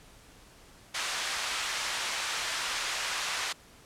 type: band-pass noise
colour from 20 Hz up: pink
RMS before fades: -33 dBFS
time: 0.94-3.53 s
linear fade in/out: 10 ms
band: 1200 to 7300 Hz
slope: 12 dB/octave
effects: pink hiss -55 dBFS RMS until 3.85 s + low-pass 11000 Hz 12 dB/octave